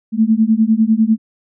sine beating tone pair, 216 / 226 Hz, A3 / A3, -32 / +47 cents, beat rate 10 Hz, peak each -13 dBFS, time 0.12-1.18 s, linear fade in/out 50 ms, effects none

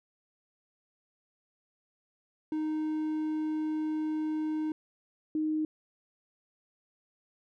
triangle / sine tone pair in turn, 310 / 310 Hz, D#4 / D#4, -6 / -6 cents, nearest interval unison, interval 0 cents, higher neither, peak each -27 dBFS, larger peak neither, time 2.52-4.72 / 5.35-5.65 s, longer first, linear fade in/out 2 ms, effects none

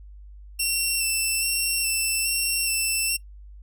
10% pulse tone with vibrato, 2700 Hz, E7, 41 cents sharp, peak -14 dBFS, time 0.59-3.17 s, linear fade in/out 10 ms, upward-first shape square, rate 1.2 Hz, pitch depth 18 cents each way, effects noise-tail reverb RT60 0.1 s tail -19 dB re dry + added 50 Hz sine -41 dBFS peak until 3.62 s

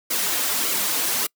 white noise with flanger, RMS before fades -23 dBFS, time 0.1-1.27 s, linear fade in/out 10 ms, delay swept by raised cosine 1.1 to 5.2 ms, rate 1.7 Hz, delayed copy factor -0.65, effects noise-tail reverb RT60 0.1 s tail -26 dB re dry + high-pass 200 Hz 12 dB/octave

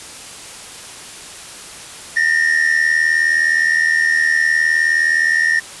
triangle tone pair together, 1800.6 / 1880 Hz, A6 / A#6, +39 / +14 cents, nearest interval minor second, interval 75 cents, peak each -13 / -14 dBFS, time 2.16-5.6 s, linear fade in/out 10 ms, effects white hiss -34 dBFS RMS until 5.8 s + resampled to 24000 Hz

